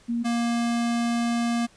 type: tone pair in turn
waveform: sine / square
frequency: 235.2 / 235.2 Hz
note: A#3 / A#3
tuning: +16 / +16 cents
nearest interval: unison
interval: 0 cents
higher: neither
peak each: -23 dBFS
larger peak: neither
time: 0.08-0.24 / 0.24-1.67 s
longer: second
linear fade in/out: 20 ms
effects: pink hiss -56 dBFS RMS until 1.76 s + resampled to 22050 Hz